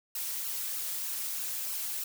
blue noise with flanger, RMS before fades -35 dBFS, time 0.15-2.04 s, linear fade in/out 5 ms, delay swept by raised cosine 0.7 to 6.6 ms, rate 3.2 Hz, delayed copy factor +1, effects none

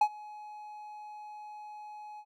triangle tone with ADSR envelope, 843 Hz, G#5, 26 cents sharp, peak -17 dBFS, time 0.01-2.25 s, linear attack 5 ms, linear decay 65 ms, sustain -24 dB, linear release 60 ms, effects none

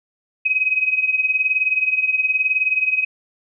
sine tone with tremolo, 2529 Hz, D#7, 28 cents sharp, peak -12 dBFS, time 0.45-3.05 s, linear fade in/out 10 ms, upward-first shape triangle, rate 19 Hz, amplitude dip 85%, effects none

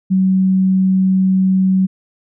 sine tone, 188.7 Hz, F#3, 34 cents sharp, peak -10 dBFS, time 0.1-1.87 s, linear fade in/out 20 ms, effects none

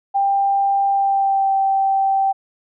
sine tone with pitch glide, 792 to 778.8 Hz, G5 to G5, +18 to -12 cents, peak -14 dBFS, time 0.14-2.33 s, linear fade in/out 20 ms, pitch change -30 cents, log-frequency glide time 0.9-1.53 s, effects none

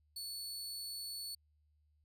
sawtooth tone, 4435 Hz, C#8, in tune, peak -39 dBFS, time 0.16-1.35 s, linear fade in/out 5 ms, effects added 75 Hz sine -70 dBFS peak until 2.04 s

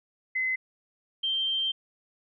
sine tone pair in turn, 2043 / 3146 Hz, C7 / G7, -42 / +6 cents, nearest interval perfect fifth, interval 748 cents, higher second, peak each -25 dBFS, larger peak neither, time 0.35-0.56 / 1.23-1.72 s, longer second, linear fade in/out 10 ms, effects none

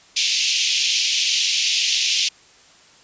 pink band-pass noise, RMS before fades -20 dBFS, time 0.16-2.29 s, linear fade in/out 10 ms, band 2500 to 6600 Hz, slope 48 dB/octave, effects white hiss -50 dBFS RMS until 3.03 s + resampled to 16000 Hz

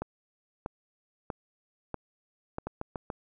two click trains, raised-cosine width 1 ms, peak -19 / -20 dBFS, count 5 / 4, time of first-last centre 0.02-2.584 / 2.67-3.102 s, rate 1.56 / 6.95 Hz, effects none

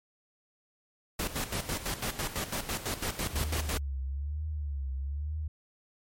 pink noise with tremolo, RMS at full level -32 dBFS, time 1.19-3.78 s, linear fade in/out 5 ms, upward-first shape square, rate 6 Hz, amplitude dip 70%
brown noise with exponential decay, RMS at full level -38 dBFS, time 3.07-3.17 s, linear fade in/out 1 ms, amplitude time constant 20 ms
sine tone with vibrato, 71.6 Hz, D2, 43 cents flat, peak -31 dBFS, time 3.33-5.48 s, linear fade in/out 5 ms, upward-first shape triangle, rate 1.1 Hz, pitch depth 150 cents each way
effects MP3 64 kbps

